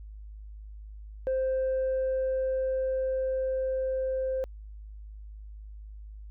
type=tone with level ramp; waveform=sine; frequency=523.3 Hz; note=C5; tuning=in tune; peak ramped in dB=-23 to -26 dBFS; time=1.27-4.44 s; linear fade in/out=0 ms; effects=tanh soft clip ceiling -23 dBFS + added 52 Hz sine -41 dBFS peak until 6.3 s